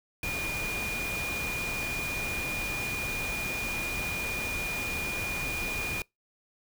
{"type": "tone in noise", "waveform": "sine", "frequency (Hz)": 2433, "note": "D#7", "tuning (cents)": -39, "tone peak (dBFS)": -32, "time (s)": [0.23, 6.02], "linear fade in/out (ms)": 2, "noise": "pink", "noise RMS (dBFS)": -36, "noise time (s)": [0.23, 6.02], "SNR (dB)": 1, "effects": ["noise-tail reverb RT60 0.2 s tail -26 dB re dry"]}